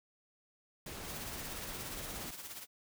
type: noise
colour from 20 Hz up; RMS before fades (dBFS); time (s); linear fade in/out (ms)
pink; -45; 0.86-2.31; 5
type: noise with tremolo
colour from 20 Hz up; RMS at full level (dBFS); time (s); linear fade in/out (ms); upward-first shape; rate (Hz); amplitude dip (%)
white; -44; 1.03-2.67; 50; triangle; 17; 65
effects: none